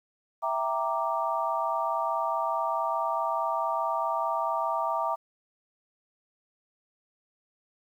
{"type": "chord", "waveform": "sine", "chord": "E half-diminished seventh", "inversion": "none", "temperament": "equal", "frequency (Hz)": [659.3, 784, 932.3, 1174.7], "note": ["E5", "G5", "Bb5", "D6"], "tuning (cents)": [0, 0, 0, 0], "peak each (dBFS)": [-31, -34, -30, -31], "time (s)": [0.42, 5.16], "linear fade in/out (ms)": 20, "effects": ["10-bit"]}